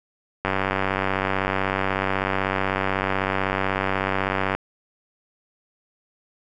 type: click train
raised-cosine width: 0.5 ms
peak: -7 dBFS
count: 395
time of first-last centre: 0.45-4.55 s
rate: 96.1 Hz
effects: none